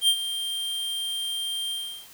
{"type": "tone with ADSR envelope", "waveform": "square", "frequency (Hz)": 3179, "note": "G7", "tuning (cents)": 24, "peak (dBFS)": -16, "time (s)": [0.01, 2.08], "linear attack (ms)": 72, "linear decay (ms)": 68, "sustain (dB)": -12, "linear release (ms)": 370, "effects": ["white hiss -49 dBFS RMS until 2.13 s"]}